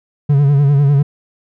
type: tone with vibrato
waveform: triangle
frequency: 141.8 Hz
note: C#3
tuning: 40 cents sharp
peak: -6 dBFS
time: 0.29-1.03 s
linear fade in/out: 10 ms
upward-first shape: sine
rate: 10 Hz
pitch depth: 63 cents each way
effects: none